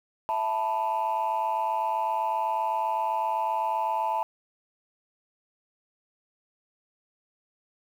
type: chord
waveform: sine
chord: E suspended fourth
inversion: none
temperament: equal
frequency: 659.3 / 880 / 987.8 Hz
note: E5 / A5 / B5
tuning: 0 / 0 / 0 cents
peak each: -31 / -25 / -29 dBFS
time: 0.29-4.23 s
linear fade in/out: 0 ms
effects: tanh soft clip ceiling -20 dBFS + 9-bit